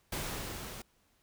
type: noise with level ramp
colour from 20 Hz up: pink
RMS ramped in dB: -36 to -45 dBFS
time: 0.12-0.82 s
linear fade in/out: 5 ms
effects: pink hiss -71 dBFS RMS until 1.22 s